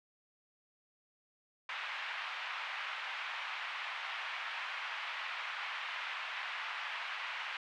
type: band-pass noise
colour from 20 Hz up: white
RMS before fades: -41 dBFS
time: 1.69-7.57 s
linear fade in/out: 2 ms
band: 870 to 2800 Hz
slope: 24 dB/octave
effects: none